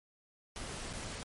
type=noise with dropouts; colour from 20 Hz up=pink; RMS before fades=-42 dBFS; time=0.56-1.23 s; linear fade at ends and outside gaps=0 ms; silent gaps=0.929-0.935 s; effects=MP3 48 kbps